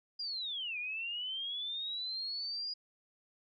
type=linear two-way sweep; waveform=sine; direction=down then up; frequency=4900 to 2400 to 4900 Hz; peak=-36 dBFS; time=0.19-2.74 s; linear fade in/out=10 ms; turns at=0.78 s; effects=none